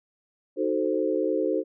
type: chord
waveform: sine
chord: D# diminished seventh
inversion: none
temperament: equal with one note detuned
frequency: 310.1 / 370 / 440 / 523.3 Hz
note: D#4 / F#4 / A4 / C5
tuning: -6 / 0 / 0 / 0 cents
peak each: -28 dBFS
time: 0.56-1.64 s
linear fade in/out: 50 ms
effects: none